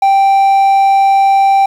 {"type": "tone", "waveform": "triangle", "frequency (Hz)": 784, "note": "G5", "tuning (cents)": 0, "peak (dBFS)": -4, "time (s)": [0.02, 1.66], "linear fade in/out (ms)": 5, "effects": ["7-bit"]}